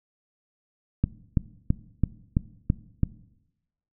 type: click train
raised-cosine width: 5 ms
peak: -8 dBFS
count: 7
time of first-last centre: 1.04-3.033 s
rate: 3.01 Hz
effects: noise-tail reverb RT60 0.9 s tail -19 dB re dry